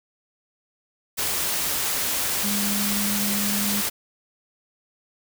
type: tone in noise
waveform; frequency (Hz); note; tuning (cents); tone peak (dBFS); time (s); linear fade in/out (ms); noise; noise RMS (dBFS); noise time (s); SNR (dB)
sine; 204.2; G#3; -29; -26; 2.43-3.82; 20; white; -25; 1.17-3.9; -4
effects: none